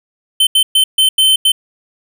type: tone bursts at uneven times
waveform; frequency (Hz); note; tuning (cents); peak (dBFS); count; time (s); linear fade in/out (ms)
square; 3080; G7; -31; -8; 6; 0.4-0.47 / 0.55-0.63 / 0.75-0.84 / 0.98-1.09 / 1.18-1.36 / 1.45-1.52; 5
effects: none